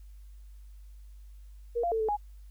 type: tone with pitch steps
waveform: sine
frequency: 472.8 / 691 / 446.1 / 436.9 / 829 Hz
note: A#4 / F5 / A4 / A4 / G#5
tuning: +24 / -19 / +24 / -12 / -3 cents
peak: -26 dBFS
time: 1.75-2.17 s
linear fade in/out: 20 ms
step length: 84 ms
effects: added 50 Hz sine -46 dBFS peak until 2.5 s + white hiss -70 dBFS RMS until 2.5 s